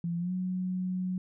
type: tone with pitch glide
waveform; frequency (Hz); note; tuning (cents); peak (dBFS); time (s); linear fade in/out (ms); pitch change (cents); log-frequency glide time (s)
sine; 170.6 to 183.9; F3 to F#3; -40 to -10; -29; 0.04-1.18; 2; +130; 0.18-0.32
effects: none